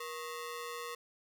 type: ring-modulated tone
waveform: sawtooth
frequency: 784 Hz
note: G5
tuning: in tune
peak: -33 dBFS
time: 0-0.95 s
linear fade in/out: 5 ms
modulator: 307 Hz
effects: none